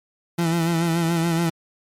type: tone with vibrato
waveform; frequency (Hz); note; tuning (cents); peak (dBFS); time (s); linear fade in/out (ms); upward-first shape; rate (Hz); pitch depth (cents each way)
30% pulse; 167.2; E3; +25; -16; 0.38-1.5; 10; sine; 7; 47
effects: MP3 64 kbps